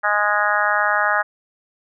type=harmonic tone; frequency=207.7 Hz; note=G#3; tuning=in tune; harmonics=3 / 4 / 5 / 6 / 7 / 8 / 9; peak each=-25 / -23 / -27 / -22 / -22 / -22 / -27 dBFS; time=0.03-1.23 s; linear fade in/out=20 ms; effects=none